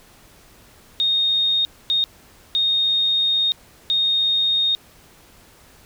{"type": "tone bursts at uneven times", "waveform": "sine", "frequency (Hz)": 3702, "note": "A#7", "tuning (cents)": -13, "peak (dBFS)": -16, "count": 4, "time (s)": [[1, 1.65], [1.9, 2.04], [2.55, 3.52], [3.9, 4.75]], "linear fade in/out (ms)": 0, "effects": ["pink hiss -50 dBFS RMS until 5.85 s"]}